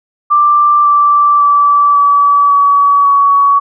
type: tone with pitch steps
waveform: sine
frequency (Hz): 1179 / 1168.2 / 1157.4 / 1146.8 / 1136.2 / 1125.8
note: D6 / D6 / D6 / D6 / C#6 / C#6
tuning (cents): +6 / -10 / -26 / -42 / +42 / +26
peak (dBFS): -5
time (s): 0.3-3.6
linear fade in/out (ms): 20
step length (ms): 550
effects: none